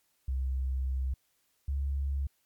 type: tone pair in turn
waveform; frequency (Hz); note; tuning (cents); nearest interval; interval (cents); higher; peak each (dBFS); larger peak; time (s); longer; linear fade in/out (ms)
sine; 65.41 / 69.25; C2 / C#2; 0 / -1; minor second; 99; second; -28 / -28; neither; 0.28-1.14 / 1.68-2.27; first; 5
effects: white hiss -73 dBFS RMS until 2.45 s + MP3 96 kbps